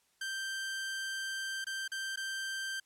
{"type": "tone with dropouts", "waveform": "sawtooth", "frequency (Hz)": 1568, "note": "G6", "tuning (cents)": 0, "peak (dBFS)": -32, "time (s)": [0.21, 2.8], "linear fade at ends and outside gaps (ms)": 5, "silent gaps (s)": [[1.644, 1.667], [1.879, 1.917], [2.16, 2.172]], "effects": ["white hiss -72 dBFS RMS until 2.85 s", "low-pass 11000 Hz 12 dB/octave"]}